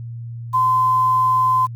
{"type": "tone with quantisation", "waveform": "sine", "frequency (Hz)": 1027, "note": "C6", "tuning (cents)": -33, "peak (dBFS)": -13, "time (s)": [0.53, 1.67], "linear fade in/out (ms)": 20, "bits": 7, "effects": ["added 117 Hz sine -28 dBFS peak until 1.75 s"]}